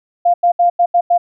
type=tone bursts at uneven times; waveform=sine; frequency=698.5 Hz; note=F5; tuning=in tune; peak=-8 dBFS; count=6; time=0.25-0.34 / 0.43-0.52 / 0.59-0.7 / 0.79-0.86 / 0.94-1.01 / 1.1-1.18 s; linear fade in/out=10 ms; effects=none